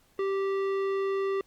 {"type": "tone with tanh clipping", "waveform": "sine", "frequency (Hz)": 390.4, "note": "G4", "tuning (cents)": -7, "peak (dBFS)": -28, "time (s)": [0.19, 1.41], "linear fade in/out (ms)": 2, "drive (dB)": 14, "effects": ["pink hiss -65 dBFS RMS until 1.46 s", "Opus 48 kbps"]}